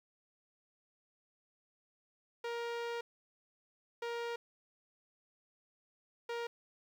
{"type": "tone bursts at uneven times", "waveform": "sawtooth", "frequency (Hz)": 470.1, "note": "A#4", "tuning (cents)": 15, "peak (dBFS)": -33, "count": 3, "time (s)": [[2.44, 3.01], [4.02, 4.36], [6.29, 6.47]], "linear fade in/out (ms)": 5, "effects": ["low-pass 4000 Hz 12 dB/octave", "11-bit"]}